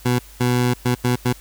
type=tone bursts at uneven times; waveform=20% pulse; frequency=123.47 Hz; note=B2; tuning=in tune; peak=-11 dBFS; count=5; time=0.05-0.19 / 0.4-0.74 / 0.85-0.95 / 1.04-1.16 / 1.25-1.33 s; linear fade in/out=10 ms; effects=added 50 Hz sine -43 dBFS peak until 1.4 s + white hiss -46 dBFS RMS until 1.4 s